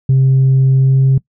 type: tone with pitch glide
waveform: sine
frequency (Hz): 133 to 133.77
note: C3 to C3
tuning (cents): +29 to +39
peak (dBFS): -5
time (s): 0.09-1.18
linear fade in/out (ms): 5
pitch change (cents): +10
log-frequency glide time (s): 0.77-0.99
effects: noise-tail reverb RT60 0.1 s tail -22 dB re dry + tanh soft clip ceiling -5 dBFS